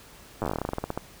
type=slowing click train; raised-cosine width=1 ms; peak=-14 dBFS; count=19; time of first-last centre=0.42-0.976 s; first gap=9 ms; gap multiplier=1.13; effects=pink hiss -50 dBFS RMS until 1.2 s